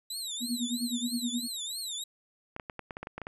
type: tone with vibrato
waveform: 25% pulse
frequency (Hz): 3876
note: B7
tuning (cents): -33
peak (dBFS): -30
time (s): 0.1-2.04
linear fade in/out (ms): 5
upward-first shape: triangle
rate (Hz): 3.1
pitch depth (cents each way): 220
type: tone with tremolo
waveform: sine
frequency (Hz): 240.5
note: B3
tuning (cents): -46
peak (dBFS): -27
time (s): 0.4-1.48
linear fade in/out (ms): 50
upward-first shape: sine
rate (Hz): 9.6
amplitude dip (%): 90
type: clicks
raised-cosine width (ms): 0.5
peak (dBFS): -23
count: 11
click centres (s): 2.564 / 2.598 / 2.698 / 2.793 / 2.908 / 2.969 / 3.03 / 3.071 / 3.18 / 3.217 / 3.269
effects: resampled to 32000 Hz